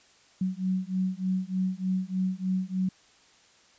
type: beating tone pair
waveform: sine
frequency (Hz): 185 / 188.3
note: F#3 / F#3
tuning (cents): 0 / +31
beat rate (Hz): 3.3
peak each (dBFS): -29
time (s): 0.41-2.89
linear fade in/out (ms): 5
effects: white hiss -59 dBFS RMS until 3.78 s + resampled to 16000 Hz